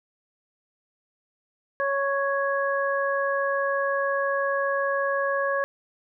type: harmonic tone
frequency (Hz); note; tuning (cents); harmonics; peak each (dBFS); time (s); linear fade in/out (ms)
554.4; C#5; 0; 1 / 2 / 3; -25 / -28 / -28; 1.8-5.64; 0
effects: none